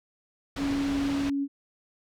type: low-pass noise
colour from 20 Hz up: pink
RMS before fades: -36 dBFS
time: 0.56-1.3 s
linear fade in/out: 5 ms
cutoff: 4700 Hz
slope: 12 dB/octave
type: tone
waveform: sine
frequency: 279.4 Hz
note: C#4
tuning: 14 cents sharp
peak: -25 dBFS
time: 0.57-1.48 s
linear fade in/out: 50 ms
effects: none